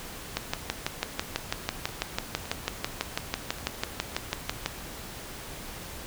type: two click trains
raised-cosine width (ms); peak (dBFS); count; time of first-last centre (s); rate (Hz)
0.2; -24 / -9; 5 / 27; 1.89-4.15 / 0.37-4.66; 1.77 / 6.06
effects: pink hiss -41 dBFS RMS until 6.06 s